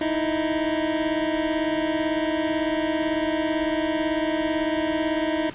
25% pulse beating tone pair, 310.6 / 328.6 Hz, D#4 / E4, -3 / -5 cents, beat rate 18 Hz, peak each -20 / -23 dBFS, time 0.01-5.5 s, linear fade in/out 2 ms, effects pink hiss -41 dBFS RMS until 5.54 s + resampled to 8000 Hz

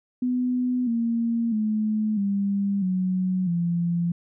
sine tone with pitch steps, 249.8 / 231.7 / 215 / 199.41 / 184.99 / 171.61 Hz, B3 / A#3 / A3 / G3 / F#3 / F3, +20 / -10 / -40 / +30 / 0 / -30 cents, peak -21 dBFS, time 0.22-4.12 s, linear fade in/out 5 ms, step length 650 ms, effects none

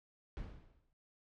brown noise with exponential decay, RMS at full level -41 dBFS, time 0.37-0.93 s, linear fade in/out 0 ms, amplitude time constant 120 ms, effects low-pass 4000 Hz 12 dB/octave

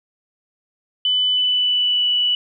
sine tone with pitch glide, 3000 to 2957 Hz, F#7 to F#7, +23 to -2 cents, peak -15 dBFS, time 1.05-2.35 s, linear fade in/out 2 ms, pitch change -25 cents, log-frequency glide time 1.32-2.08 s, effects none

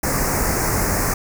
pink band-stop noise, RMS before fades -20 dBFS, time 0.03-1.14 s, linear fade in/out 5 ms, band 2200 to 5100 Hz, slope 48 dB/octave, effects none

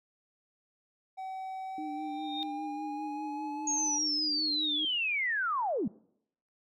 triangle tone with pitch glide, 760 to 858 Hz, F#5 to A5, +46 to -44 cents, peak -35 dBFS, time 1.17-3.99 s, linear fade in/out 20 ms, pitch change +210 cents, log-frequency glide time 1.66-3.63 s
sine tone with vibrato, 302 Hz, D4, 48 cents sharp, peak -37 dBFS, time 1.78-4.85 s, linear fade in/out 2 ms, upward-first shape sine, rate 5 Hz, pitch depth 39 cents each way
sine tone with exponential growth, 3688 Hz, A#7, 19 cents flat, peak -31 dBFS, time 1.97-2.43 s, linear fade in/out 0 ms, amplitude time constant 100 ms
sine linear sweep, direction down, 6645 to 170.6 Hz, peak -28 dBFS, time 3.67-5.88 s, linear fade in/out 5 ms
effects noise-tail reverb RT60 0.7 s tail -23 dB re dry

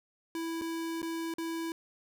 square tone with dropouts, 329.6 Hz, E4, in tune, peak -34 dBFS, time 0.35-1.72 s, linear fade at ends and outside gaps 1 ms, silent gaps 0.613-0.618 / 1.018-1.028 / 1.339-1.383 s, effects none

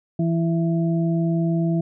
harmonic tone, 166.3 Hz, E3, 16 cents sharp, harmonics 1 / 2 / 4, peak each -19 / -25 / -31 dBFS, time 0.19-1.81 s, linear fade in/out 5 ms, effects none

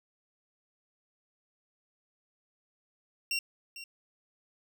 25% pulse tone with echo, 2749 Hz, F7, 28 cents flat, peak -25 dBFS, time 3.31-3.39 s, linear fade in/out 2 ms, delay 450 ms, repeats 1, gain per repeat -13 dB, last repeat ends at 3.84 s, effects none

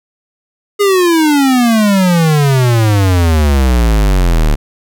square exponential sweep, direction down, 415.3 to 36 Hz, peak -8 dBFS, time 0.79-4.56 s, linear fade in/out 20 ms, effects none

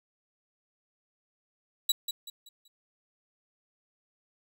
sawtooth tone with echo, 3910 Hz, B7, 18 cents flat, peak -19 dBFS, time 1.89-1.92 s, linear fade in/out 5 ms, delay 190 ms, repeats 4, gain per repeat -9 dB, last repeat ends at 2.68 s, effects none

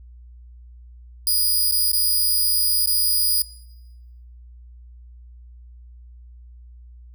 5% pulse tone with dropouts, 4922 Hz, D#8, 20 cents flat, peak -10 dBFS, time 1.27-3.42 s, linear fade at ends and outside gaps 1 ms, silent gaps 1.712-1.722 / 1.917-1.932 / 2.859-2.873 s, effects noise-tail reverb RT60 1.0 s tail -21 dB re dry + added 60 Hz sine -41 dBFS peak until 7.14 s

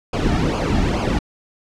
brown noise with flanger, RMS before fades -19 dBFS, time 0.13-1.19 s, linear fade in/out 5 ms, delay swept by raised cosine 0.52 to 2.02 ms, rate 2.3 Hz, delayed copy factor -0.75, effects low-pass 6000 Hz 12 dB/octave

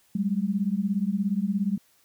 sine beating tone pair, 191.1 / 208.1 Hz, G3 / G#3, -44 / +4 cents, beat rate 17 Hz, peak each -26 dBFS, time 0.15-1.78 s, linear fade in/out 5 ms, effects white hiss -63 dBFS RMS until 2.04 s

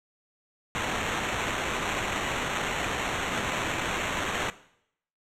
white noise with sample-and-hold, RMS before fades -30 dBFS, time 0.75-4.5 s, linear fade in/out 0 ms, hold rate 4900 Hz, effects noise-tail reverb RT60 0.7 s tail -17 dB re dry + low-pass 8000 Hz 12 dB/octave

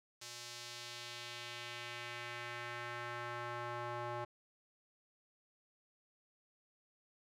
square tone with band-pass filter sweep, 120 Hz, B2, 49 cents flat, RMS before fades -45 dBFS, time 0.21-4.25 s, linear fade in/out 10 ms, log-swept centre 5700 to 900 Hz, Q 1.3, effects none

